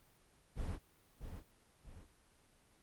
brown noise with echo, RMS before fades -40 dBFS, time 0.55-0.79 s, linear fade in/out 50 ms, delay 640 ms, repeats 2, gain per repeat -7 dB, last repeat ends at 2.07 s, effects pink hiss -69 dBFS RMS until 2.82 s + Opus 32 kbps

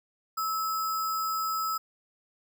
sine tone with sample-and-hold, 1300 Hz, E6, 24 cents flat, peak -27 dBFS, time 0.37-1.78 s, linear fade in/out 10 ms, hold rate 6300 Hz, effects none

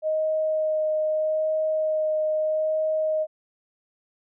sine tone with vibrato, 623 Hz, D#5, 2 cents sharp, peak -21 dBFS, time 0.02-3.27 s, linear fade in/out 50 ms, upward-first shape sine, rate 0.79 Hz, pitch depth 10 cents each way, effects none

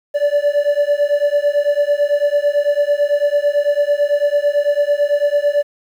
triangle beating tone pair, 576 / 585 Hz, D5 / D5, -34 / -7 cents, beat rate 9 Hz, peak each -14 dBFS, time 0.14-5.63 s, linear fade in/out 20 ms, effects 8-bit

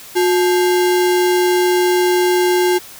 sine tone with sample-and-hold, 360.3 Hz, F#4, 46 cents flat, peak -11 dBFS, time 0.15-2.79 s, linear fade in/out 20 ms, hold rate 1225 Hz, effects white hiss -37 dBFS RMS until 2.99 s

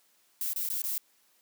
violet noise with dropouts, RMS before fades -32 dBFS, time 0.41-0.98 s, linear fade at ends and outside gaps 1 ms, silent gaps 0.533-0.56 / 0.689-0.7 / 0.819-0.839 s, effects white hiss -67 dBFS RMS until 1.41 s + high-pass 200 Hz 12 dB/octave

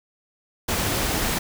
pink noise, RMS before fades -24 dBFS, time 0.68-1.39 s, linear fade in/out 10 ms, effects none

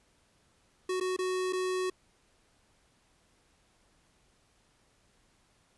square tone with dropouts, 370 Hz, F#4, in tune, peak -30 dBFS, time 0.89-1.9 s, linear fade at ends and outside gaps 5 ms, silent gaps 1.001-1.009 / 1.165-1.188 / 1.526-1.531 s, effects pink hiss -68 dBFS RMS until 5.77 s + resampled to 24000 Hz

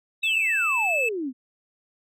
sine exponential sweep, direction down, 3870 to 241.6 Hz, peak -26 dBFS, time 0.22-1.33 s, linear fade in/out 50 ms
triangle tone with pitch glide, 2637 to 2620 Hz, E7 to E7, 0 to -11 cents, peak -20 dBFS, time 0.23-1.09 s, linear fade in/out 5 ms, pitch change -11 cents, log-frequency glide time 0.64-0.93 s
effects none

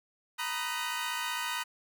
20% pulse chord, B major seventh, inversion third, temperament equal with one note detuned, 932.3 / 987.8 / 1244.5 / 1509.3 Hz, A#5 / B5 / D#6 / F#6, 0 / 0 / 0 / +34 cents, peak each -33 dBFS, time 0.38-1.64 s, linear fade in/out 20 ms, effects none

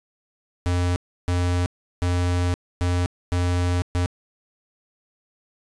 square tone bursts at uneven times, 88.7 Hz, F2, 27 cents sharp, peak -20 dBFS, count 6, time 0.66-0.96 / 1.28-1.66 / 2.02-2.54 / 2.81-3.06 / 3.32-3.82 / 3.95-4.06 s, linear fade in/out 0 ms, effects resampled to 22050 Hz + 10-bit

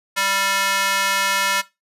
square tone with high-pass filter, 196 Hz, G3, in tune, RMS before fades -20 dBFS, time 0.16-1.62 s, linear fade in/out 20 ms, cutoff 1400 Hz, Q 1.2, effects noise-tail reverb RT60 0.2 s tail -17 dB re dry + resampled to 32000 Hz

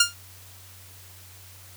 10% pulse tone with exponential decay, 1404 Hz, F6, 9 cents sharp, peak -4 dBFS, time 0-0.14 s, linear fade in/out 5 ms, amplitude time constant 30 ms, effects added 93 Hz sine -49 dBFS peak until 1.76 s + white hiss -49 dBFS RMS until 1.76 s

